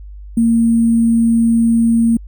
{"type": "tone with sample-and-hold", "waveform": "sine", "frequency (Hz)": 230.2, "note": "A#3", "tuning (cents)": -22, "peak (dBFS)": -9, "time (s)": [0.37, 2.17], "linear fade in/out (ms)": 5, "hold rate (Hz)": 8820, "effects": ["added 50 Hz sine -30 dBFS peak until 2.27 s"]}